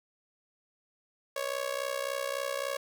sawtooth tone with amplitude modulation, 554.4 Hz, C#5, in tune, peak -24 dBFS, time 1.36-2.77 s, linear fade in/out 5 ms, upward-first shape sine, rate 63.6 Hz, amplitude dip 85%, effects none

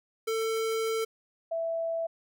square / sine tone pair in turn, 446.7 / 661 Hz, A4 / E5, +26 / +5 cents, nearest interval perfect fifth, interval 679 cents, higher second, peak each -28 dBFS, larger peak neither, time 0.27-1.05 / 1.51-2.07 s, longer first, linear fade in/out 10 ms, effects none

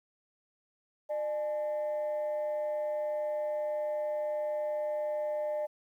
sine tone pair together, 601.8 / 852 Hz, D5 / G#5, +42 / +44 cents, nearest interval tritone, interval 602 cents, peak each -29 / -40 dBFS, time 1.09-5.67 s, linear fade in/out 20 ms, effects tanh soft clip ceiling -27 dBFS + 11-bit

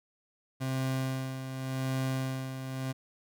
30% pulse tone with tremolo, 131.7 Hz, C3, 12 cents sharp, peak -26 dBFS, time 0.6-2.93 s, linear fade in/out 20 ms, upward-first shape sine, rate 0.88 Hz, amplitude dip 60%, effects none

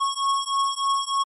square beating tone pair, 1098 / 1101.3 Hz, C#6 / C#6, -17 / -12 cents, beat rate 3.3 Hz, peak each -25 dBFS, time 0-1.24 s, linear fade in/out 20 ms, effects MP3 48 kbps

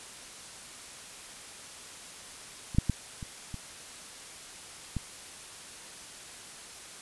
clicks, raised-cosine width 5 ms, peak -25 / -9 / -13 / -26 / -25 / -19 dBFS, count 6, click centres 2.748 / 2.785 / 2.897 / 3.228 / 3.543 / 4.967 s, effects white hiss -46 dBFS RMS until 7.01 s + resampled to 24000 Hz

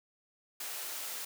white high-pass noise, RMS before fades -40 dBFS, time 0.6-1.25 s, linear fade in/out 5 ms, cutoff 430 Hz, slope 12 dB/octave, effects none

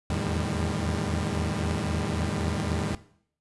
sawtooth tone cluster, 80.4 / 84.2 / 110.2 / 152.6 / 199.6 Hz, E2 / E2 / A2 / D#3 / G3, -43 / +37 / +3 / -33 / +32 cents, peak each -29 dBFS, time 0.1-2.95 s, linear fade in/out 0 ms, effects noise-tail reverb RT60 0.6 s tail -17 dB re dry + resampled to 24000 Hz

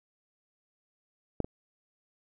clicks, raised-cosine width 2 ms, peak -14 / -24 dBFS, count 2, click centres 1.403 / 1.445 s, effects none

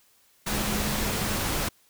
sine tone in noise, 208.3 Hz, G#3, 5 cents sharp, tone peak -33 dBFS, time 0.5-1.37 s, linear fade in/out 10 ms, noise pink, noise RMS -28 dBFS, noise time 0.46-1.69 s, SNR -8 dB, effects white hiss -62 dBFS RMS until 1.89 s

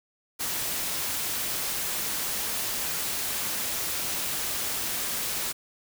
white noise, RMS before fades -30 dBFS, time 0.39-5.53 s, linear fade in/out 20 ms, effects none

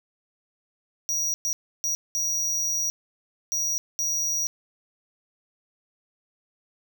square tone bursts at uneven times, 5770 Hz, F#8, 44 cents flat, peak -24 dBFS, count 6, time 1.09-1.34 / 1.45-1.53 / 1.84-1.95 / 2.15-2.9 / 3.52-3.78 / 3.99-4.47 s, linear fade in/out 0 ms, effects 11-bit

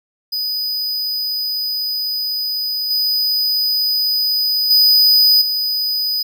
square tone with level steps, 4978 Hz, D#8, in tune, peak -19 / -15 / -9 / -17 dBFS, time 0.32-6.23 s, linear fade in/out 10 ms, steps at 2.9 / 4.7 / 5.41 s, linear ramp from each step 10 ms, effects none

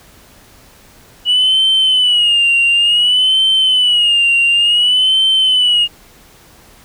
sine tone with vibrato, 2927 Hz, F#7, 19 cents flat, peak -7 dBFS, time 1.25-5.88 s, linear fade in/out 50 ms, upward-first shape sine, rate 0.56 Hz, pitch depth 98 cents each way, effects tanh soft clip ceiling -6 dBFS + pink hiss -44 dBFS RMS until 6.84 s

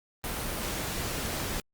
pink noise, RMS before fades -33 dBFS, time 0.24-1.6 s, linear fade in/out 0 ms, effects Opus 32 kbps

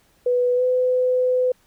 sine tone with pitch glide, 493.3 to 504.8 Hz, B4 to B4, -2 to +38 cents, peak -16 dBFS, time 0.26-1.52 s, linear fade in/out 5 ms, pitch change +40 cents, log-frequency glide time 0.55-0.63 s, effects pink hiss -60 dBFS RMS until 1.66 s

